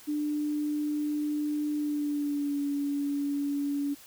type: tone with pitch glide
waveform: sine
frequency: 297.7 to 284.9 Hz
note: D4 to C#4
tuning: +24 to +48 cents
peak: -27 dBFS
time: 0.07-3.95 s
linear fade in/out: 20 ms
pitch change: -76 cents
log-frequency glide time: 1.76-2.61 s
effects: white hiss -52 dBFS RMS until 4.06 s